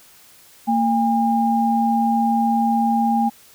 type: tone pair together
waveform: sine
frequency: 229.1 / 809 Hz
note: A#3 / G#5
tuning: -30 / -46 cents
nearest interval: octave + minor seventh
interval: 2184 cents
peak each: -18 dBFS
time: 0.67-3.3 s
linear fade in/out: 20 ms
effects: white hiss -49 dBFS RMS until 3.54 s